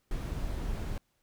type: noise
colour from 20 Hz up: brown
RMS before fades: -34 dBFS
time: 0.11-0.98 s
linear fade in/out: 2 ms
effects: pink hiss -75 dBFS RMS until 1.22 s